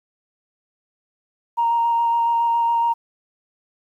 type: tone with vibrato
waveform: sine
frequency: 932.3 Hz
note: A#5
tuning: in tune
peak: -15 dBFS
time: 1.57-2.94 s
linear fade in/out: 20 ms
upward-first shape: square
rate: 7.2 Hz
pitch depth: 9 cents each way
effects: tanh soft clip ceiling -11 dBFS + 9-bit